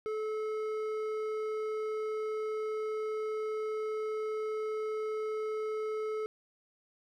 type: tone with hard clipping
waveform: triangle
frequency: 432.5 Hz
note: A4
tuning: 30 cents flat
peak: -34 dBFS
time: 0.06-6.26 s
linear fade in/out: 0 ms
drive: 12 dB
effects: none